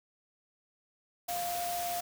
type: tone in noise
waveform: sine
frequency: 701 Hz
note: F5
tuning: 6 cents sharp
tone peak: -33 dBFS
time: 1.28-2.01 s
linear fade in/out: 10 ms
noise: white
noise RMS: -39 dBFS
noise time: 1.28-2.01 s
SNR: +3 dB
effects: none